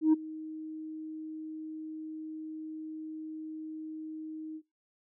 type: tone with ADSR envelope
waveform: sine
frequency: 313.5 Hz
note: D#4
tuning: 13 cents sharp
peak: -16 dBFS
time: 0.01-4.62 s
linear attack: 120 ms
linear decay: 17 ms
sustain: -22 dB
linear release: 61 ms
effects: noise-tail reverb RT60 0.2 s tail -21 dB re dry + tanh soft clip ceiling -18 dBFS